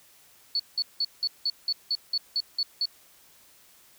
sine tone bursts, 4435 Hz, C#8, in tune, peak -23 dBFS, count 11, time 0.55-2.856 s, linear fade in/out 2 ms, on 46 ms, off 180 ms, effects white hiss -57 dBFS RMS until 3.98 s

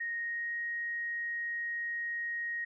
sine tone with pitch glide, 1865 to 1876.9 Hz, A#6 to A#6, 0 to +11 cents, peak -33 dBFS, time 0-2.65 s, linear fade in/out 10 ms, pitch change +11 cents, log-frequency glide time 0.15-0.56 s, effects none

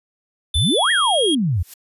square tone with pitch glide, 3520 to 3265 Hz, A7 to G#7, 0 to -30 cents, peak -19 dBFS, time 0.54-1.35 s, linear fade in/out 5 ms, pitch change -130 cents, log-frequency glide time 0.74-0.86 s
sine exponential two-way sweep, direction up then down, 61.74 to 1960 to 78 Hz, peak -16 dBFS, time 0.55-1.63 s, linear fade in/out 10 ms, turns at 0.91 s
blue noise with exponential growth, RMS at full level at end -33 dBFS, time 1.51-1.74 s, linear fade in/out 5 ms, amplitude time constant 49 ms
effects resampled to 32000 Hz

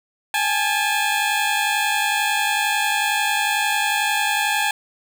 15% pulse tone pair together, 812.9 / 864 Hz, G#5 / A5, -37 / -32 cents, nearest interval minor second, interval 105 cents, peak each -15 dBFS, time 0.34-4.71 s, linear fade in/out 2 ms, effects 8-bit

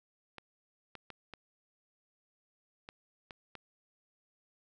clicks, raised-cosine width 0.3 ms, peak -29 dBFS, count 7, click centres 0.383 / 0.953 / 1.103 / 1.337 / 2.889 / 3.308 / 3.553 s, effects none

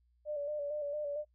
sine tone with vibrato, 587.3 Hz, D5, in tune, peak -34 dBFS, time 0.25-1.25 s, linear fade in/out 50 ms, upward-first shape square, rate 4.4 Hz, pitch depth 37 cents each way, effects noise-tail reverb RT60 0.1 s tail -21 dB re dry + added 60 Hz sine -68 dBFS peak until 1.34 s

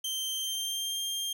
sawtooth tone with pitch glide, 3132 to 3196 Hz, G7 to G7, -2 to +33 cents, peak -28 dBFS, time 0.04-1.33 s, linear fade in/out 5 ms, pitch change +35 cents, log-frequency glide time 0.3-1 s, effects none

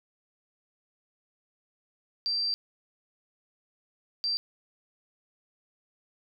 sine tone bursts at uneven times, 4699 Hz, D8, in tune, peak -26 dBFS, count 2, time 2.26-2.54 / 4.24-4.37 s, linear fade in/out 0 ms, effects none

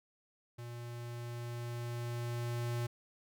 square tone with level ramp, 119.3 Hz, A#2, 41 cents sharp, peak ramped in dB -44 to -34 dBFS, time 0.58-2.87 s, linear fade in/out 10 ms, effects none

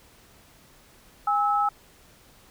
sine tone pair together, 818.9 / 1300 Hz, G#5 / E6, -25 / -24 cents, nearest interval minor sixth, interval 801 cents, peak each -23 dBFS, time 1.27-1.69 s, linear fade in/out 5 ms, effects pink hiss -55 dBFS RMS until 2.5 s

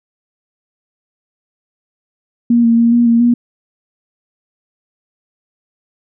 sine tone with pitch steps, 236.5 / 231 / 233.2 / 238.1 / 232.5 / 239.6 Hz, A#3 / A#3 / A#3 / A#3 / A#3 / A#3, +25 / -16 / +1 / +37 / -4 / +48 cents, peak -7 dBFS, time 2.5-3.34 s, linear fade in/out 5 ms, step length 140 ms, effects none

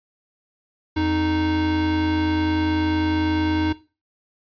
square tone pair together, 86.5 / 310.4 Hz, F2 / D#4, -16 / -4 cents, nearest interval octave + minor seventh, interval 2212 cents, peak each -26 / -21 dBFS, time 0.96-3.73 s, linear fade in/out 10 ms, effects noise-tail reverb RT60 0.3 s tail -17 dB re dry + resampled to 11025 Hz

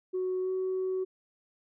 sine tone with pitch glide, 370 to 374.5 Hz, F#4 to F#4, 0 to +21 cents, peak -27 dBFS, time 0.13-1.05 s, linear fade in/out 20 ms, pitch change +21 cents, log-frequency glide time 0.41-0.5 s, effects tanh soft clip ceiling -25 dBFS

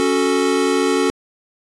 square chord, F# minor, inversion second, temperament equal, 277.2 / 370 / 440 Hz, C#4 / F#4 / A4, 0 / 0 / 0 cents, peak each -20 dBFS, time 0-1.1 s, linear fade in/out 0 ms, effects resampled to 24000 Hz

